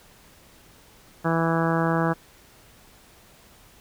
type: harmonic tone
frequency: 164.81 Hz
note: E3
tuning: in tune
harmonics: 1 / 2 / 3 / 4 / 5 / 6 / 7 / 8 / 9 / 10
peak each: -24 / -27 / -29 / -30 / -31 / -32 / -32 / -33 / -34 / -34 dBFS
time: 1.24-2.14 s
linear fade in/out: 20 ms
effects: pink hiss -53 dBFS RMS until 3.8 s